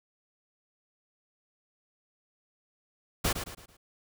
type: noise with echo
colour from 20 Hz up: pink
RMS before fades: -27 dBFS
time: 3.24-3.33 s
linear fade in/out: 10 ms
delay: 110 ms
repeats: 4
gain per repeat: -8 dB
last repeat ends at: 3.77 s
effects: none